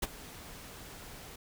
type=noise with ADSR envelope; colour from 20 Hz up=pink; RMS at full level=-30 dBFS; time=0.02-1.36 s; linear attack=11 ms; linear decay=26 ms; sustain=-18 dB; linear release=6 ms; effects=none